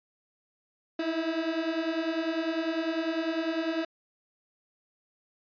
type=beating tone pair; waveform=30% pulse; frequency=318.4 / 328.4 Hz; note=D#4 / E4; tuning=+40 / -6 cents; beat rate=10 Hz; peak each=-30 / -27 dBFS; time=0.99-3.85 s; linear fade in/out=5 ms; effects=resampled to 11025 Hz